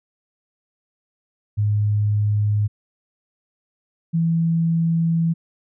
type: tone pair in turn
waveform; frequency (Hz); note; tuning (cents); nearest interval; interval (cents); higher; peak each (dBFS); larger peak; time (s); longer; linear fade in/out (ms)
sine; 104.5 / 165.53; G#2 / E3; +11 / +8; minor sixth; 797; second; -16; neither; 1.57-2.68 / 4.13-5.34; second; 20
effects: none